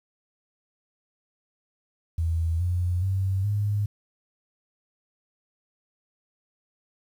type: tone with pitch steps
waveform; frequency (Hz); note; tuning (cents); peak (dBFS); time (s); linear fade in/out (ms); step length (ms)
sine; 82.41 / 88.84 / 95.76 / 103.23; E2 / F2 / G2 / G#2; 0 / +30 / -40 / -10; -22; 2.18-3.86; 5; 420
effects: 9-bit